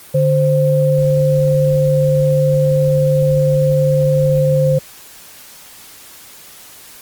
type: tone pair together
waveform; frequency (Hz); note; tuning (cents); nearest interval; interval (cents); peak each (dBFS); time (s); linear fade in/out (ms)
sine; 147.02 / 523.3; D3 / C5; +2 / 0; octave + minor seventh; 2198; -13; 0.14-4.79; 10
effects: white hiss -39 dBFS RMS until 7.01 s + Opus 32 kbps